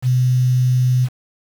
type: tone with quantisation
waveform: sine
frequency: 126.5 Hz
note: B2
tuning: 42 cents sharp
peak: -12 dBFS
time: 0.02-1.09 s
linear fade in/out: 50 ms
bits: 6
effects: none